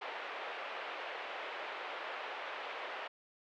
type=band-pass noise; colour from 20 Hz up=pink; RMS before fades=-43 dBFS; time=0.01-3.08 s; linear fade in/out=10 ms; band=500 to 3000 Hz; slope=24 dB/octave; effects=none